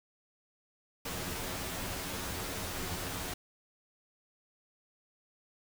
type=noise with comb filter; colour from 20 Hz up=pink; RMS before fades=-38 dBFS; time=1.05-3.34 s; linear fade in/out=5 ms; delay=11 ms; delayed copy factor=+0.65; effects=none